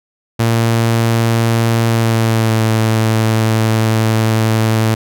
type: tone with pitch glide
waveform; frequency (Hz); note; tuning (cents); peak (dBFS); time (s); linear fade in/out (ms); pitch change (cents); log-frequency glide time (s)
sawtooth; 114.9 to 111.11; A#2 to A2; -25 to +17; -7; 0.39-4.95; 10; -58; 1.86-2.61
effects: none